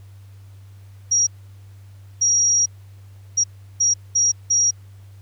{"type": "tone bursts at uneven times", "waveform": "sine", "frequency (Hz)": 5690, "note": "F8", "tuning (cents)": 31, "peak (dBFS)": -14, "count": 6, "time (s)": [[1.11, 1.27], [2.21, 2.66], [3.37, 3.44], [3.8, 3.94], [4.15, 4.32], [4.5, 4.71]], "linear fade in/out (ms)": 10, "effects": ["added 98 Hz sine -40 dBFS peak until 5.21 s", "pink hiss -58 dBFS RMS until 5.21 s"]}